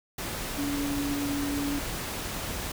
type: tone in noise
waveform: sine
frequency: 284.9 Hz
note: C#4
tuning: 48 cents sharp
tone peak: -28 dBFS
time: 0.58-1.79 s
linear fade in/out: 5 ms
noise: pink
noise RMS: -34 dBFS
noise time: 0.18-2.72 s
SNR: +3 dB
effects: none